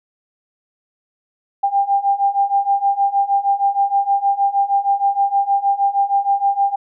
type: beating tone pair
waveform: sine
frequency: 793 / 799.4 Hz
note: G5 / G5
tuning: +20 / +34 cents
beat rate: 6.4 Hz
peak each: -18 / -16 dBFS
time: 1.63-6.76 s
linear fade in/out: 10 ms
effects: none